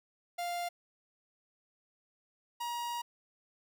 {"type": "tone pair in turn", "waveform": "45% pulse", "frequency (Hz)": [698.5, 951.4], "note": ["F5", "A#5"], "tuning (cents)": [0, 35], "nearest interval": "perfect fourth", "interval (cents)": 535, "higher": "second", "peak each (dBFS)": [-34, -35], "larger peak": "first", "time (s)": [[0.38, 0.69], [2.6, 3.02]], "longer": "second", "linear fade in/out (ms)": 10, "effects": []}